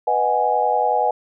sine chord, G# minor seventh, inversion first, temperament equal, 493.9 / 622.3 / 740 / 830.6 Hz, B4 / D#5 / F#5 / G#5, 0 / 0 / 0 / 0 cents, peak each -23 / -24 / -21 / -19 dBFS, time 0.07-1.11 s, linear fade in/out 5 ms, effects none

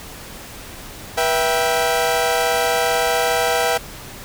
sawtooth chord, E minor, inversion second, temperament equal with one note detuned, 485.1 / 659.3 / 784 Hz, B4 / E5 / G5, -31 / 0 / 0 cents, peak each -17 dBFS, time 1.17-3.78 s, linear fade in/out 10 ms, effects pink hiss -36 dBFS RMS until 4.24 s

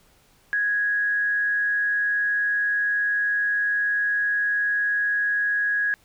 sine tone with frequency modulation, 1661.2 Hz, G#6, in tune, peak -20 dBFS, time 0.53-5.94 s, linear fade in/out 0 ms, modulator 178 Hz, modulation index 0.2, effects pink hiss -59 dBFS RMS until 6.04 s

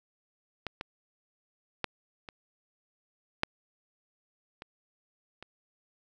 clicks, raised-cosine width 0.3 ms, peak -18 / -20 / -13 / -26 / -9 / -26 / -28 dBFS, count 7, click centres 0.667 / 0.811 / 1.843 / 2.288 / 3.434 / 4.621 / 5.426 s, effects none

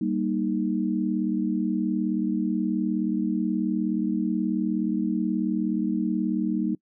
sine chord, Eb major, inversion first, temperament just, 194.45 / 233.3 / 311.1 Hz, G3 / Bb3 / Eb4, -14 / +2 / 0 cents, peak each -27 dBFS, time 0.01-6.75 s, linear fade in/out 5 ms, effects noise-tail reverb RT60 0.1 s tail -25 dB re dry

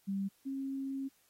sine tone pair in turn, 196 / 270.5 Hz, G3 / C#4, 0 / -42 cents, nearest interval tritone, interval 558 cents, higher second, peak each -32 / -35 dBFS, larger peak first, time 0.07-0.29 / 0.45-1.09 s, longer second, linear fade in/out 20 ms, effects white hiss -70 dBFS RMS until 1.29 s + AAC 48 kbps

